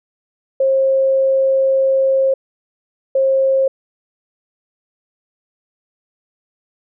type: tone bursts at uneven times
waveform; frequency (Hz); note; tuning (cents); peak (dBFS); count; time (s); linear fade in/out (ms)
sine; 535; C5; +38; -11; 2; 0.6-2.34 / 3.15-3.68; 5
effects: none

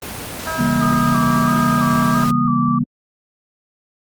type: noise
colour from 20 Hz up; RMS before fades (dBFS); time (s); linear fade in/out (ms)
pink; -28; 0.02-2.31; 5
type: harmonic tone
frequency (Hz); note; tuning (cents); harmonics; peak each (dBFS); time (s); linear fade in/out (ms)
321.2; E4; -45; 2 / 3 / 4 / 5; -29 / -29 / -26 / -27; 0.47-2.24; 0
type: chord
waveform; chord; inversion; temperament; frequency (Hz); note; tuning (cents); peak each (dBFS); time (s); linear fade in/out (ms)
sine; C# diminished seventh; none; just; 138.59 / 166.31 / 199.57 / 239.5; C#3 / E3 / G3 / Bb3; 0 / +16 / +31 / +47; -22 / -23 / -22 / -17; 0.58-2.84; 10
type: tone with vibrato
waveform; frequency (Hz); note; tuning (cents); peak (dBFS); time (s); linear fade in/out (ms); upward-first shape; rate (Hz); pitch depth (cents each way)
sine; 1197; D6; +33; -19; 0.81-2.79; 10; square; 1.5; 50
effects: high-pass 60 Hz 12 dB/octave + Opus 24 kbps

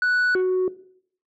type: tone pair in turn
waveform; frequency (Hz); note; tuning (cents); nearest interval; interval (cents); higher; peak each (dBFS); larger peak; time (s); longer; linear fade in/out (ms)
sine; 1480 / 370; F#6 / F#4; 0 / 0; 2 octaves; 2400; first; -15; neither; 0.02-0.35 / 0.35-0.68; neither; 2
effects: noise-tail reverb RT60 0.6 s tail -17 dB re dry + tanh soft clip ceiling -17 dBFS

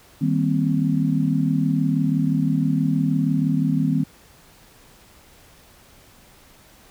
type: chord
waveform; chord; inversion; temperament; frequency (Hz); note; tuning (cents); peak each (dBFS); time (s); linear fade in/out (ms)
sine; C minor seventh; first; just; 156.98 / 196.22 / 235.5 / 261.6; Eb3 / G3 / Bb3 / C4; +16 / +2 / +18 / 0; -21 / -25 / -26 / -22; 0.21-4.04; 10
effects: pink hiss -51 dBFS RMS until 6.9 s

